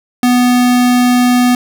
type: tone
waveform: square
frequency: 246.9 Hz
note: B3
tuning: in tune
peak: -8 dBFS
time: 0.23-1.55 s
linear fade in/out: 2 ms
effects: none